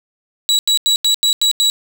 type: tone bursts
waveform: 35% pulse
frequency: 3905 Hz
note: B7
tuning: 20 cents flat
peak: -9 dBFS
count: 7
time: 0.49-1.699 s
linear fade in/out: 0 ms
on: 99 ms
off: 86 ms
effects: none